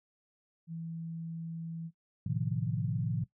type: tone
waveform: sine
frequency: 164.81 Hz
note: E3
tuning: in tune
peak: -37 dBFS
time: 0.67-1.91 s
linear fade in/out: 50 ms
type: chord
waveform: sine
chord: F dominant seventh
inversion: first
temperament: equal with one note detuned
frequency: 110 / 128.49 / 155.56 / 174.61 Hz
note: A2 / C3 / Eb3 / F3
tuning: 0 / -31 / 0 / 0 cents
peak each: -35 / -35 / -35 / -37 dBFS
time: 2.26-3.24 s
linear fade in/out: 5 ms
effects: noise-tail reverb RT60 0.1 s tail -17 dB re dry